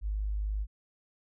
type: tone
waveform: sine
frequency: 51.5 Hz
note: G#1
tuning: 14 cents flat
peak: -29 dBFS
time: 0.01-0.67 s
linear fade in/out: 50 ms
effects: none